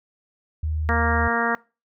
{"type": "tone", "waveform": "sine", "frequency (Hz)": 77.78, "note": "D#2", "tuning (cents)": 0, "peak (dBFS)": -22, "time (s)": [0.63, 1.28], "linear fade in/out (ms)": 5}
{"type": "harmonic tone", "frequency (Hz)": 233.1, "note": "A#3", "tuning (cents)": 0, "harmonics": [1, 2, 3, 4, 5, 6, 7, 8], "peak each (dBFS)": [-28, -28, -28, -28, -28, -28, -28, -28], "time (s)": [0.89, 1.55], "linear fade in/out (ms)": 0}
{"effects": ["noise-tail reverb RT60 0.3 s tail -23 dB re dry"]}